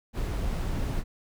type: noise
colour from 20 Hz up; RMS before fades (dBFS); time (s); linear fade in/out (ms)
brown; -29; 0.13-1.04; 50
effects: none